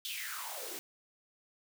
white noise with high-pass filter sweep, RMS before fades -41 dBFS, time 0.05-0.79 s, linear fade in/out 0 ms, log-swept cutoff 3500 to 300 Hz, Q 6.4, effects none

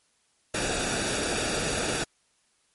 pink noise with comb filter, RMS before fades -28 dBFS, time 0.54-2.04 s, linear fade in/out 5 ms, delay 0.96 ms, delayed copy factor -0.6, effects white hiss -68 dBFS RMS until 2.74 s + MP3 48 kbps

